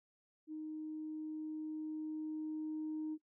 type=tone with level ramp; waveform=sine; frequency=310.3 Hz; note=D#4; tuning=5 cents flat; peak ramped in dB=-41 to -36 dBFS; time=0.47-3.18 s; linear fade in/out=50 ms; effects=noise-tail reverb RT60 0.1 s tail -22 dB re dry + tanh soft clip ceiling -34 dBFS